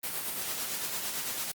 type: noise with tremolo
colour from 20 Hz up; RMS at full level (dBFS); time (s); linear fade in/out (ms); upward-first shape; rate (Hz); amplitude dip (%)
white; -33; 0.03-1.52; 10; sine; 8.9; 35
effects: high-pass 100 Hz 12 dB/octave + Opus 32 kbps